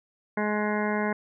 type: harmonic tone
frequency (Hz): 210.3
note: G#3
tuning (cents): +22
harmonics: 1 / 2 / 3 / 4 / 5 / 7 / 8 / 9 / 10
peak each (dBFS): -28 / -31 / -33 / -34 / -35 / -36 / -37 / -38 / -38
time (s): 0.37-1.13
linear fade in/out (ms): 5
effects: none